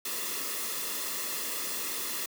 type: noise with comb filter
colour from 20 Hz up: white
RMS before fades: -34 dBFS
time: 0.05-2.26 s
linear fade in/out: 5 ms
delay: 1.3 ms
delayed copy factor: -0.6
effects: high-pass 200 Hz 12 dB/octave